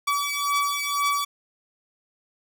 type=beating tone pair; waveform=sawtooth; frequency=1144 / 1146 Hz; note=D6 / D6; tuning=-46 / -43 cents; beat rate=2 Hz; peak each=-22 dBFS; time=0.07-1.25 s; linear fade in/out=10 ms; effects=none